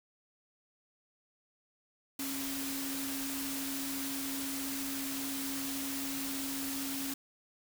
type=tone in noise; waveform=sine; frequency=272.9 Hz; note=C#4; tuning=27 cents flat; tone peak=-38 dBFS; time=2.19-7.14 s; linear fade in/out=5 ms; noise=white; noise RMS=-39 dBFS; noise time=2.19-7.14 s; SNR=-2 dB; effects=none